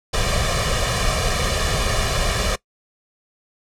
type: noise with comb filter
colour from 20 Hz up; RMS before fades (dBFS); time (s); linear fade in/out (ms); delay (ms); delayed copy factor
pink; -20; 0.13-2.56; 10; 1.7; +0.8
effects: noise-tail reverb RT60 0.1 s tail -21 dB re dry + low-pass 8000 Hz 12 dB/octave